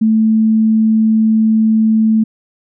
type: tone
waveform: sine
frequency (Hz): 220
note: A3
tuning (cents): 0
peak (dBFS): -8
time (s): 0.01-2.24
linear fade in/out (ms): 10
effects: none